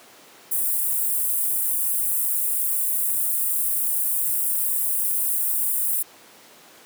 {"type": "high-pass noise", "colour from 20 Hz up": "white", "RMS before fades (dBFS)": -23, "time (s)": [0.51, 6.03], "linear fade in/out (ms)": 10, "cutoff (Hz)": 8700, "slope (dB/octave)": 48, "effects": ["pink hiss -48 dBFS RMS until 6.85 s", "high-pass 300 Hz 12 dB/octave"]}